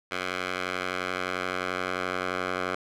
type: tone with band-pass filter sweep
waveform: 10% pulse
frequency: 91.5 Hz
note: F#2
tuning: 19 cents flat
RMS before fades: -31 dBFS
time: 0.11-2.75 s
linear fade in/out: 5 ms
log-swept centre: 2000 to 1300 Hz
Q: 1
effects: none